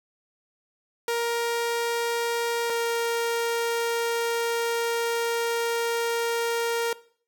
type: tone pair in turn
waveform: sawtooth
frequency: 468.6 / 465.9 Hz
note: A#4 / A#4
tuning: +9 / -1 cents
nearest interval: unison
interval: 10 cents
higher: first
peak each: -20 dBFS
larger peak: neither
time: 1.08-2.7 / 2.7-6.93 s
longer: second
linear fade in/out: 2 ms
effects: noise-tail reverb RT60 0.5 s tail -19 dB re dry